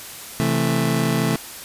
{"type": "chord", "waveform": "30% pulse", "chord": "A minor", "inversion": "first", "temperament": "just", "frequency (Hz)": [132, 165, 220], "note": ["C3", "E3", "A3"], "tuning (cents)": [16, 2, 0], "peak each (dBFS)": -20, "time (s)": [0.4, 1.36], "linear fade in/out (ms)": 0, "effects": ["white hiss -36 dBFS RMS until 1.64 s", "resampled to 32000 Hz"]}